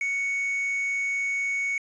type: tone with quantisation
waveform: triangle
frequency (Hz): 2224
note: C#7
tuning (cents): +5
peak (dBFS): -23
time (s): 0.01-1.78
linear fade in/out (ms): 2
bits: 8
effects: resampled to 22050 Hz